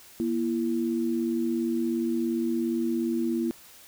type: tone pair together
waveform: sine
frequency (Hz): 237.6 / 334.8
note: A#3 / E4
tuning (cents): +33 / +27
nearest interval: tritone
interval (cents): 594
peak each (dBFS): -27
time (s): 0.2-3.51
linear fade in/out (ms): 0
effects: white hiss -51 dBFS RMS until 3.87 s